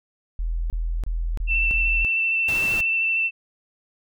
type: tone bursts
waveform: sine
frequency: 41.33 Hz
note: E1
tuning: 5 cents sharp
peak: -22 dBFS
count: 5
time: 0.39-2.048 s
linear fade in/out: 0 ms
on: 310 ms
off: 27 ms
type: tone with vibrato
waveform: sine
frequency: 2675 Hz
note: E7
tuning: 25 cents sharp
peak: -19 dBFS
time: 1.47-3.31 s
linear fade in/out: 50 ms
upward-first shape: square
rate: 13 Hz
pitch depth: 13 cents each way
type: noise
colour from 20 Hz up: pink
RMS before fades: -33 dBFS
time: 2.48-2.81 s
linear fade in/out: 5 ms
effects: none

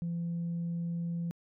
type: tone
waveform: sine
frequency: 170 Hz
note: F3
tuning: 46 cents flat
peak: -30 dBFS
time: 0.02-1.31 s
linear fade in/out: 0 ms
effects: tanh soft clip ceiling -29 dBFS

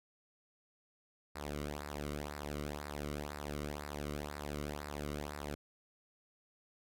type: tone with flanger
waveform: sawtooth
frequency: 73.4 Hz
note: D2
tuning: in tune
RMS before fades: -42 dBFS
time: 1.35-5.55 s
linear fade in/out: 10 ms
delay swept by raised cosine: 0.31 to 1.2 ms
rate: 2 Hz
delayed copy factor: -0.75
effects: AAC 64 kbps

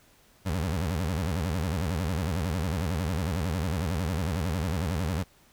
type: tone with vibrato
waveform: 25% pulse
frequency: 84.8 Hz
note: E2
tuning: 50 cents sharp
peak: -23 dBFS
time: 0.45-5.24 s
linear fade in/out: 20 ms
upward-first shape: sine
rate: 11 Hz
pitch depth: 240 cents each way
effects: pink hiss -60 dBFS RMS until 5.52 s

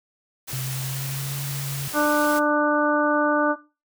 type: noise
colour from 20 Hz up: white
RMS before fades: -33 dBFS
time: 0.47-2.4 s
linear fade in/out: 20 ms
type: tone with pitch glide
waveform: sine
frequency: 130.81 to 138.59 Hz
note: C3 to C#3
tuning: 0 to 0 cents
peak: -27 dBFS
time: 0.53-1.88 s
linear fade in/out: 2 ms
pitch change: +100 cents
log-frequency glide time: 0.7-1.37 s
type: harmonic tone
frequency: 296.9 Hz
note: D4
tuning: 19 cents sharp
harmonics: 1 / 2 / 3 / 4 / 5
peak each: -22 / -23 / -27 / -24 / -24 dBFS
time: 1.93-3.56 s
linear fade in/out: 50 ms
effects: noise-tail reverb RT60 0.3 s tail -17 dB re dry

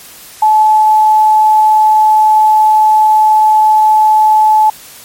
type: tone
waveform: sine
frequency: 862 Hz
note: A5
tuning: 36 cents flat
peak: -4 dBFS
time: 0.42-4.7 s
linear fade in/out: 5 ms
effects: white hiss -34 dBFS RMS until 5.04 s + MP3 64 kbps

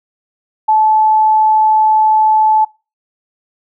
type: tone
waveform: sine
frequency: 867 Hz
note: A5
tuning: 26 cents flat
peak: -7 dBFS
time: 0.68-2.65 s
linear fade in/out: 10 ms
effects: noise-tail reverb RT60 0.3 s tail -24 dB re dry

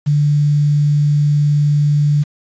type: tone with quantisation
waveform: sine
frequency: 146.83 Hz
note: D3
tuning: in tune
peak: -10 dBFS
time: 0.06-2.24 s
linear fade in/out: 20 ms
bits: 6
effects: resampled to 16000 Hz

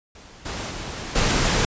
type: noise with level steps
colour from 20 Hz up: pink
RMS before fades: -45 / -30 / -32 / -20 dBFS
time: 0.15-1.65 s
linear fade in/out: 2 ms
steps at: 0.45 / 0.7 / 1.15 s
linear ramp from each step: 10 ms
effects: resampled to 16000 Hz

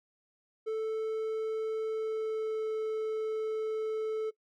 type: tone with pitch glide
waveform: triangle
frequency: 440 to 437 Hz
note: A4 to A4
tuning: 0 to -12 cents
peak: -28 dBFS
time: 0.66-4.31 s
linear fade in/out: 20 ms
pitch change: -12 cents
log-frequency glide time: 1.86-2.7 s
effects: noise-tail reverb RT60 0.1 s tail -21 dB re dry

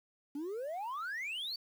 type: exponential sweep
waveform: sine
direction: up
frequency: 275.2 to 4645 Hz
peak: -34 dBFS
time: 0.35-1.56 s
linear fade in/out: 5 ms
effects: tanh soft clip ceiling -36 dBFS + 10-bit

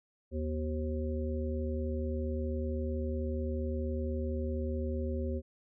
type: harmonic tone with a mistuned harmonic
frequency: 76.3 Hz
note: D#2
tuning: 33 cents flat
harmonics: 1 / 3 / 5 / 7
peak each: -33 / -38 / -40 / -41 dBFS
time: 0.31-5.42 s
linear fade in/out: 50 ms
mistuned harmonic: 3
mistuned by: +87 cents
effects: none

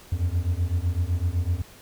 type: beating tone pair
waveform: triangle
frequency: 83.4 / 91.3 Hz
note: E2 / F#2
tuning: +21 / -23 cents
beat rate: 7.9 Hz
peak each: -23 dBFS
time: 0.12-1.62 s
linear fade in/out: 5 ms
effects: pink hiss -49 dBFS RMS until 1.81 s

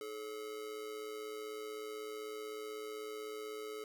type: tone with amplitude modulation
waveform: square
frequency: 428.7 Hz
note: A4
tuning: 45 cents flat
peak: -40 dBFS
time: 0.01-3.84 s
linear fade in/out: 2 ms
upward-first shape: sine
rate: 116 Hz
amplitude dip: 60%
effects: none

